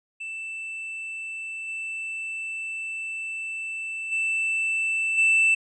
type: tone with level steps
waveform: triangle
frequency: 2655 Hz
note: E7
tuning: 12 cents sharp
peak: -30 / -28 / -21 / -15 dBFS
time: 0.2-5.55 s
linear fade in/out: 10 ms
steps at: 1.67 / 4.11 / 5.17 s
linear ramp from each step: 20 ms
effects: resampled to 22050 Hz